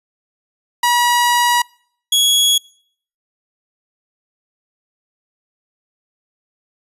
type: tone pair in turn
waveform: sawtooth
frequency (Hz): 964 / 3343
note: B5 / G#7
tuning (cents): -42 / +11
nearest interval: octave + minor seventh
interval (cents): 2153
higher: second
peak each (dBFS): -8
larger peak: neither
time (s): 0.83-1.62 / 2.12-2.58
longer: first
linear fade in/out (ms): 5
effects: noise-tail reverb RT60 0.6 s tail -26 dB re dry + resampled to 32000 Hz